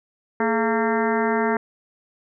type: harmonic tone with a mistuned harmonic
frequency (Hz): 228.1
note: A#3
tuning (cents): -37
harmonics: 1 / 2 / 3 / 4 / 5 / 6 / 7 / 8 / 9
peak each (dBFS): -24 / -23 / -28 / -26 / -33 / -31 / -31 / -31 / -36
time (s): 0.4-1.57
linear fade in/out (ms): 2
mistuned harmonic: 2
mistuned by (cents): -110
effects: none